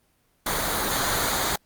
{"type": "noise with comb filter", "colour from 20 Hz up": "pink", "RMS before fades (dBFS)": -25, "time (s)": [0.46, 1.56], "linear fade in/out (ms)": 5, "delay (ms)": 0.37, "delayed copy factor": -0.6, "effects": ["pink hiss -66 dBFS RMS until 1.65 s", "Opus 24 kbps"]}